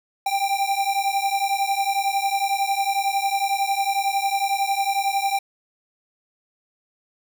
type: beating tone pair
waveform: square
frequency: 784 / 795 Hz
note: G5 / G5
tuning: 0 / +24 cents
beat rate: 11 Hz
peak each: -24 dBFS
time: 0.26-5.39 s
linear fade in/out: 5 ms
effects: 9-bit